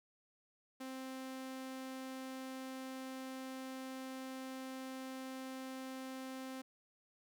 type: tone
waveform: sawtooth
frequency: 262.1 Hz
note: C4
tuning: 3 cents sharp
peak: -40 dBFS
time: 0.8-6.62 s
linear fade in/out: 10 ms
effects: none